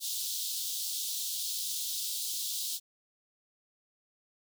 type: high-pass noise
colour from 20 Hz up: pink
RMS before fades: -35 dBFS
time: 0-2.8 s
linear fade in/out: 50 ms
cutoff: 3400 Hz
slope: 48 dB/octave
effects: none